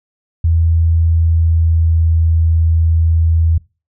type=tone with pitch glide; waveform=sine; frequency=82.41 to 81.79 Hz; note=E2 to E2; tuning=0 to -13 cents; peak=-9 dBFS; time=0.44-3.58 s; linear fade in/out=5 ms; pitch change=-13 cents; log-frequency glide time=1.11-1.94 s; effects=noise-tail reverb RT60 0.3 s tail -23 dB re dry